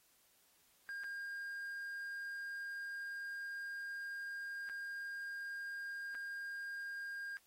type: tone with dropouts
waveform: triangle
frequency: 1611 Hz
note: G6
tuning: 47 cents sharp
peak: -40 dBFS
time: 0.89-7.37 s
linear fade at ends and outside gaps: 0 ms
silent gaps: 1.036-1.042 / 4.69-4.697 / 6.147-6.151 s
effects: white hiss -71 dBFS RMS until 7.46 s + AAC 48 kbps